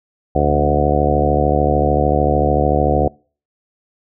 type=harmonic tone with a mistuned harmonic; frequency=73.42 Hz; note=D2; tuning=in tune; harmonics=1 / 2 / 3 / 4 / 5 / 6 / 7 / 8 / 9 / 10; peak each=-19 / -21 / -25 / -22 / -23 / -22 / -20 / -25 / -22 / -19 dBFS; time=0.35-3.08 s; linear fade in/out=5 ms; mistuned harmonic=2; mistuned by=-20 cents; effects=noise-tail reverb RT60 0.4 s tail -26 dB re dry